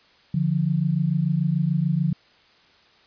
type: tone pair together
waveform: sine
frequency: 146.6 / 173.45 Hz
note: D3 / F3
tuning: -3 / -12 cents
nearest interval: minor third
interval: 291 cents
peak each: -22 / -22 dBFS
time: 0.34-2.13 s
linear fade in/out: 5 ms
effects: white hiss -56 dBFS RMS until 3.06 s + resampled to 11025 Hz